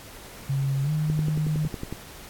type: tone with pitch glide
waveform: sine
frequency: 136.8 to 153.55 Hz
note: C#3 to D#3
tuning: -23 to -23 cents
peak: -22 dBFS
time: 0.49-1.68 s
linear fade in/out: 10 ms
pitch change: +200 cents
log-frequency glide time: 0.83-0.91 s
type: click train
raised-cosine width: 3 ms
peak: -18 dBFS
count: 10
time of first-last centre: 1.1-1.926 s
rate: 10.9 Hz
effects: pink hiss -44 dBFS RMS until 2.29 s + AAC 64 kbps